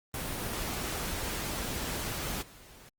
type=noise with level steps; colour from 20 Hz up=pink; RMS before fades=-35 / -53 dBFS; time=0.14-2.89 s; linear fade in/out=2 ms; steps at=2.41 s; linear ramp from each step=20 ms; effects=Opus 24 kbps